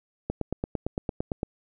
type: click train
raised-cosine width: 2 ms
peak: -14 dBFS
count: 11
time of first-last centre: 0.3-1.431 s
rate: 8.84 Hz
effects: none